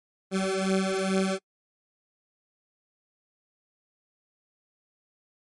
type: beating tone pair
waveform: 20% pulse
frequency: 189.9 / 192.2 Hz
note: F#3 / G3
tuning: +45 / -34 cents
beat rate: 2.3 Hz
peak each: -22 dBFS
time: 0.31-1.39 s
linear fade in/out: 50 ms
effects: noise-tail reverb RT60 0.1 s tail -26 dB re dry + MP3 48 kbps